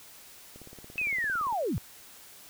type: click train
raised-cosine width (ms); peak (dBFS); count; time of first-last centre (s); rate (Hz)
2; -34; 18; 0.56-1.526; 17.6
type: linear sweep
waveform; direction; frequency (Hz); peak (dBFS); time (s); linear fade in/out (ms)
sine; down; 2620 to 73.42; -27; 0.98-1.78; 0
effects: white hiss -51 dBFS RMS until 2.49 s